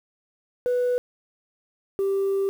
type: tone pair in turn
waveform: sine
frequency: 493.5 / 391.7 Hz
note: B4 / G4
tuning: -1 / -1 cents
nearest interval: major third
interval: 400 cents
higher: first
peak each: -18 / -19 dBFS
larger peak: first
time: 0.66-0.98 / 1.99-2.49 s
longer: second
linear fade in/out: 0 ms
effects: tanh soft clip ceiling -18 dBFS + 8-bit